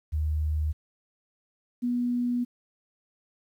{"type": "tone pair in turn", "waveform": "sine", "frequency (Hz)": [76.7, 243.5], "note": ["D#2", "B3"], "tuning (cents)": [-24, -24], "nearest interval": "octave + minor sixth", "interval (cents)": 2000, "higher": "second", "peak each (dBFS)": -24, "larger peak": "neither", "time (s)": [[0.12, 0.73], [1.82, 2.45]], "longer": "second", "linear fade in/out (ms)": 20, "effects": ["10-bit"]}